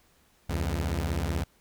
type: beating tone pair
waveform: sawtooth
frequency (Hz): 69.3 / 85.3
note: C#2 / F2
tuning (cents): 0 / -40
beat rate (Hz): 16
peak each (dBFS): -26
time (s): 0.49-1.44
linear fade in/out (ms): 10
effects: pink hiss -64 dBFS RMS until 1.6 s